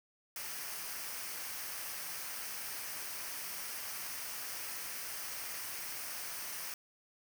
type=noise with comb filter; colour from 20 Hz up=white; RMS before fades=-42 dBFS; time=0.36-6.74 s; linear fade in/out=2 ms; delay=0.27 ms; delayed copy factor=-0.5; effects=none